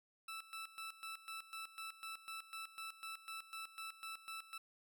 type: tone with tremolo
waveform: 20% pulse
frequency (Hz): 1318.5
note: E6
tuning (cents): 0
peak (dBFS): -40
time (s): 0.28-4.58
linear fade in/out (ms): 5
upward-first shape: square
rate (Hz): 4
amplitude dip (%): 80
effects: none